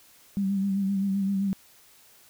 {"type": "tone with vibrato", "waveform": "sine", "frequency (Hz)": 196, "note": "G3", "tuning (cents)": 0, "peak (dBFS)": -23, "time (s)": [0.37, 1.53], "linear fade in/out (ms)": 0, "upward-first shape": "sine", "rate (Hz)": 7.7, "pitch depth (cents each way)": 38, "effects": ["white hiss -56 dBFS RMS until 2.29 s"]}